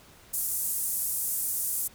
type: band-pass noise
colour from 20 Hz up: pink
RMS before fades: -30 dBFS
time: 0.33-1.88 s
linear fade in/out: 10 ms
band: 8800 to 16000 Hz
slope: 24 dB/octave
effects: pink hiss -54 dBFS RMS until 1.94 s